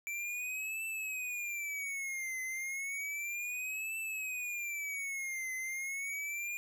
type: tone with vibrato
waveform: square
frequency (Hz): 2331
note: D7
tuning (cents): -14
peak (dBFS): -37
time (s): 0.07-6.57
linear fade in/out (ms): 0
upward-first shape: triangle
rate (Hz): 0.32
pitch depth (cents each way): 230
effects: none